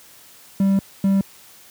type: tone bursts at uneven times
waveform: triangle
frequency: 195.3 Hz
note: G3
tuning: 6 cents flat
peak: -12 dBFS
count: 2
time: 0.6-0.79 / 1.04-1.21 s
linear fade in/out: 2 ms
effects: white hiss -47 dBFS RMS until 1.7 s + high-pass 60 Hz 12 dB/octave